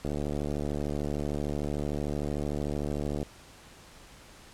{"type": "click train", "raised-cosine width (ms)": 2, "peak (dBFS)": -19, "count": 234, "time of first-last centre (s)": [0.05, 3.229], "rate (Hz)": 73.3, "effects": ["pink hiss -52 dBFS RMS until 4.53 s", "low-pass 10000 Hz 12 dB/octave"]}